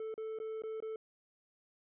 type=tone with dropouts; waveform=triangle; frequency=440 Hz; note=A4; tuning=in tune; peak=-36 dBFS; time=0-0.96 s; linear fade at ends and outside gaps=2 ms; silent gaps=0.141-0.178 / 0.388-0.4 / 0.621-0.636 / 0.803-0.824 s; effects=resampled to 8000 Hz